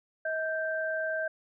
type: tone pair together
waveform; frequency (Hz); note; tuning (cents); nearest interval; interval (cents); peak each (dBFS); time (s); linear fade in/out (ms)
sine; 636.8 / 1568; D#5 / G6; +40 / 0; octave + major third; 1560; -31 / -32; 0.25-1.28; 5
effects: none